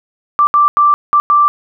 sine tone bursts at uneven times, 1174 Hz, D6, 1 cent flat, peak -6 dBFS, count 5, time 0.39-0.47 / 0.54-0.68 / 0.77-0.94 / 1.13-1.2 / 1.3-1.48 s, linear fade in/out 0 ms, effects none

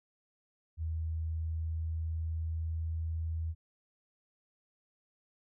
sine tone with pitch glide, 80.5 to 81.2 Hz, E2 to E2, -41 to -26 cents, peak -32 dBFS, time 0.77-3.55 s, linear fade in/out 50 ms, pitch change +15 cents, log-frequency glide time 1.22-3.19 s, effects none

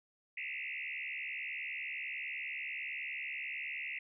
sine tone with frequency modulation, 2356 Hz, D7, 5 cents sharp, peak -38 dBFS, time 0.37-3.99 s, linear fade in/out 5 ms, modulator 70.7 Hz, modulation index 5.5, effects none

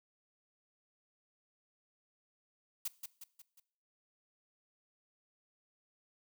blue noise with echo, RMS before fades -37 dBFS, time 2.85-2.88 s, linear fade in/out 5 ms, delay 180 ms, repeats 4, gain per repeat -6 dB, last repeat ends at 3.6 s, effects noise-tail reverb RT60 0.6 s tail -20 dB re dry

